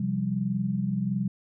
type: chord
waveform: sine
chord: C suspended fourth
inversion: none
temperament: equal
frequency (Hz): 130.81 / 174.61 / 196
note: C3 / F3 / G3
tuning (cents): 0 / 0 / 0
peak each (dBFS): -31 / -31 / -27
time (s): 0-1.28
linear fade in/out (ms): 5
effects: none